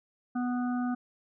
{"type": "harmonic tone", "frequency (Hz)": 246.9, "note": "B3", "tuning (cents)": 0, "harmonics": [1, 3, 5, 6], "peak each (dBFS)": [-28, -38, -42, -44], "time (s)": [0.35, 0.95], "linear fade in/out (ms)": 10, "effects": []}